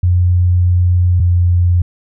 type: tone pair in turn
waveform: sine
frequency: 89.2 / 88.18 Hz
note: F2 / F2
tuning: +37 / +17 cents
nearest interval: unison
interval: 20 cents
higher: first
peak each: -8 dBFS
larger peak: neither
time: 0.03-1.2 / 1.2-1.82 s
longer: first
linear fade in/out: 5 ms
effects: none